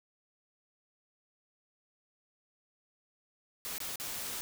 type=noise with dropouts; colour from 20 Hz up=white; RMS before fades=-39 dBFS; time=3.65-4.41 s; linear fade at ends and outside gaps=0 ms; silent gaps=3.781-3.803 / 3.958-3.999 s; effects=none